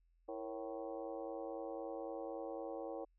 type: harmonic tone with a mistuned harmonic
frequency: 110 Hz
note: A2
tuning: in tune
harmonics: 3 / 4 / 5 / 6 / 7 / 8 / 9 / 10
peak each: -48 / -47 / -46 / -57 / -50 / -61 / -61 / -61 dBFS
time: 0.28-3.05 s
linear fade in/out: 10 ms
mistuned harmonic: 4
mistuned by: +100 cents
effects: added 42 Hz sine -70 dBFS peak until 3.18 s